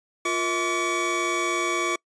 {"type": "tone cluster", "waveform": "square", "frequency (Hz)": [350, 472.2, 644, 1147, 2268], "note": ["F4", "A#4", "E5", "D6", "C#7"], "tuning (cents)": [4, 22, -41, -41, 39], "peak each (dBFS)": [-29, -37, -35, -28, -29], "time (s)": [0.25, 1.96], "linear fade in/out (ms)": 5, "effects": ["noise-tail reverb RT60 0.1 s tail -26 dB re dry", "resampled to 22050 Hz"]}